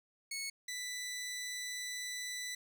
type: tone pair in turn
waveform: 15% pulse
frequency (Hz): 2202 / 1984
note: C#7 / B6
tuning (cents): -12 / +7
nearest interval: major second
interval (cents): 181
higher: first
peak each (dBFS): -32 / -33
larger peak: first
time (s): 0.31-0.5 / 0.68-2.55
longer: second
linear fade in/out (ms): 5
effects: none